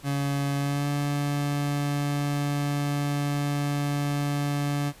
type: tone with pitch glide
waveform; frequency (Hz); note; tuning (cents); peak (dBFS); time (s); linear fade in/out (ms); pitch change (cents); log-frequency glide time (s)
30% pulse; 140.9 to 144.03; C#3 to D3; +29 to -33; -22; 0.03-4.93; 50; +38; 0.58-0.88
effects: pink hiss -51 dBFS RMS until 5 s + resampled to 32000 Hz